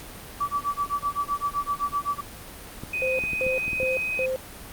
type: tone with tremolo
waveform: sine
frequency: 1153 Hz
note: D6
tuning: 32 cents flat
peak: -21 dBFS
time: 0.4-2.21 s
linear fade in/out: 10 ms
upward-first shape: sine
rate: 7.8 Hz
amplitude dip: 100%
type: clicks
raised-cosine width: 3 ms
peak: -22 dBFS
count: 7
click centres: 2.836 / 3.238 / 3.333 / 3.466 / 3.68 / 3.732 / 3.831 s
type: tone with pitch glide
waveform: sine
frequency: 2500 to 2516 Hz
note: D#7 to D#7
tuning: +8 to +19 cents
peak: -25 dBFS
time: 2.93-4.26 s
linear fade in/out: 5 ms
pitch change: +11 cents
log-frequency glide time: 3.05-4.05 s
type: tone bursts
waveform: sine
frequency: 520 Hz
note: C5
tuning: 11 cents flat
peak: -24 dBFS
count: 4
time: 3.02-4.36 s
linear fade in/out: 0 ms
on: 170 ms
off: 220 ms
effects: pink hiss -41 dBFS RMS until 4.72 s + Opus 48 kbps